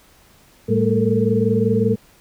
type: tone cluster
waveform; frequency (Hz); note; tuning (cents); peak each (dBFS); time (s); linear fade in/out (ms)
sine; 111.3 / 199.2 / 224.5 / 439 / 459.2; A2 / G3 / A3 / A4 / A#4; +20 / +28 / +35 / -4 / -26; -21; 0.68-1.96; 20
effects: pink hiss -52 dBFS RMS until 2.2 s